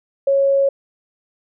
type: tone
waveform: sine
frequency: 551 Hz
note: C#5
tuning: 11 cents flat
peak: -12 dBFS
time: 0.27-0.69 s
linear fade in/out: 5 ms
effects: none